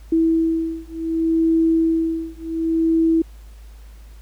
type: beating tone pair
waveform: sine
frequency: 326.1 / 326.77 Hz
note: E4 / E4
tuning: -19 / -15 cents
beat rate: 0.67 Hz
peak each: -19 dBFS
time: 0.12-3.22 s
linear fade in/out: 5 ms
effects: added 53 Hz sine -38 dBFS peak until 4.21 s + pink hiss -54 dBFS RMS until 4.21 s